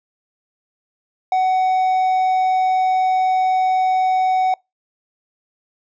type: tone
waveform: triangle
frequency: 748 Hz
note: F#5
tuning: 19 cents sharp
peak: -12 dBFS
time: 1.32-4.54 s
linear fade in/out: 2 ms
effects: noise-tail reverb RT60 0.2 s tail -25 dB re dry + resampled to 16000 Hz